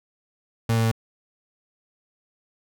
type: tone with pitch steps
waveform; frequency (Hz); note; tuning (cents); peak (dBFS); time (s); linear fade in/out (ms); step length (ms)
35% pulse; 114.3 / 113.51 / 112.73; A#2 / A#2 / A2; -34 / -46 / +42; -17; 0.69-0.915; 5; 75
effects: none